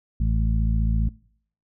harmonic tone, 55 Hz, A1, in tune, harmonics 1 / 2 / 3 / 4, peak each -20 / -26 / -30 / -32 dBFS, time 0.2-1.09 s, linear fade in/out 5 ms, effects noise-tail reverb RT60 0.6 s tail -22 dB re dry

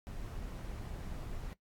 brown noise, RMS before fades -42 dBFS, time 0.07-1.53 s, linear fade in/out 0 ms, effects noise-tail reverb RT60 0.1 s tail -17 dB re dry + AAC 64 kbps

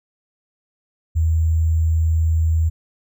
sine tone with sample-and-hold, 80.8 Hz, E2, 34 cents flat, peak -14 dBFS, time 1.15-2.7 s, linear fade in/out 20 ms, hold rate 7350 Hz, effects none

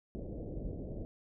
pink low-pass noise, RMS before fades -41 dBFS, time 0.15-1.05 s, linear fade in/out 0 ms, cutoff 590 Hz, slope 48 dB/octave, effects none

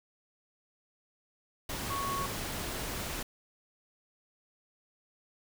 sine tone in noise, 1108.7 Hz, C#6, in tune, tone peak -33 dBFS, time 1.9-2.26 s, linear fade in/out 5 ms, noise pink, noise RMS -37 dBFS, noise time 1.69-3.23 s, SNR +1 dB, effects none

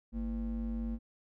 triangle ring-modulated tone, 140.7 Hz, C#3, 26 cents sharp, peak -28 dBFS, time 0.12-0.99 s, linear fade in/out 50 ms, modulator 88.6 Hz, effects none

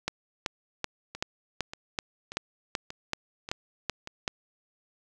two click trains, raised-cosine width 0.2 ms, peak -11 / -21 dBFS, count 12 / 6, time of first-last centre 0.08-4.278 / 1.15-4.074 s, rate 2.62 / 1.71 Hz, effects none

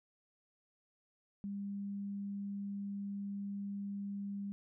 sine tone, 200.3 Hz, G3, 38 cents sharp, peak -38 dBFS, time 1.44-4.52 s, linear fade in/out 0 ms, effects none

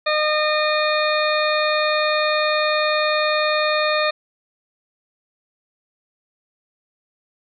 harmonic tone, 610 Hz, D#5, 34 cents flat, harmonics 1 / 2 / 3 / 4 / 6 / 7, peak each -20 / -23 / -25 / -26 / -28 / -28 dBFS, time 0.06-4.11 s, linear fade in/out 10 ms, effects none

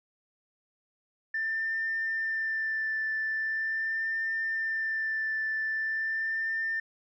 sine tone with vibrato, 1780 Hz, A6, 20 cents sharp, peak -27 dBFS, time 1.34-6.8 s, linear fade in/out 5 ms, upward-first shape sine, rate 0.42 Hz, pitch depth 17 cents each way, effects tanh soft clip ceiling -23 dBFS

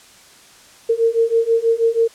sine beating tone pair, 454.6 / 460.8 Hz, A#4 / A#4, -43 / -20 cents, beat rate 6.2 Hz, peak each -17 / -16 dBFS, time 0.89-2.08 s, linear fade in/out 10 ms, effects white hiss -46 dBFS RMS until 2.14 s + low-pass 9000 Hz 12 dB/octave

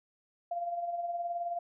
sine tone with tremolo, 692 Hz, F5, 16 cents flat, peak -30 dBFS, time 0.51-1.59 s, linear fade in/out 5 ms, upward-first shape sine, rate 19 Hz, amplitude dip 50%, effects none

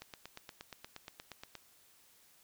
click train, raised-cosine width 0.2 ms, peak -28 dBFS, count 14, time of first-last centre 0.02-1.553 s, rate 8.48 Hz, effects white hiss -65 dBFS RMS until 2.43 s

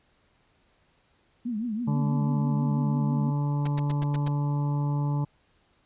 sine tone with vibrato, 226.1 Hz, A3, 47 cents sharp, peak -27 dBFS, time 1.45-3.31 s, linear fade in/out 10 ms, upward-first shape triangle, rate 6.1 Hz, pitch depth 190 cents each way
harmonic tone, 144.5 Hz, D3, 28 cents flat, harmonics 1 / 2 / 3 / 4 / 6 / 7 / 8, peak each -24 / -35 / -45 / -45 / -39 / -44 / -51 dBFS, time 1.87-5.25 s, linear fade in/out 10 ms
pink noise bursts, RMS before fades -37 dBFS, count 6, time 3.65-4.284 s, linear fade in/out 5 ms, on 24 ms, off 98 ms
effects pink hiss -66 dBFS RMS until 5.85 s + resampled to 8000 Hz

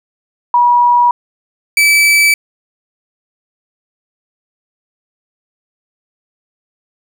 sine / 40% pulse tone pair in turn, 966 / 2307 Hz, B5 / D7, -39 / -31 cents, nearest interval octave + minor third, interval 1508 cents, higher second, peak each -6 dBFS, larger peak neither, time 0.54-1.11 / 1.77-2.34 s, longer neither, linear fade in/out 2 ms, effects none

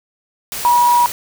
sine tone in noise, 964 Hz, B5, 42 cents flat, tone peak -9 dBFS, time 0.65-1.06 s, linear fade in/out 0 ms, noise white, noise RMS -25 dBFS, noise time 0.52-1.12 s, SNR +13 dB, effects none

